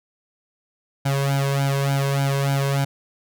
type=tone with flanger; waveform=sawtooth; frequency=138.59 Hz; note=C#3; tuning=in tune; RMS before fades=-21 dBFS; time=1.05-2.85 s; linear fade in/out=10 ms; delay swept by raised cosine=1.3 to 1.92 ms; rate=3.4 Hz; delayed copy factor=+0.95; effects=none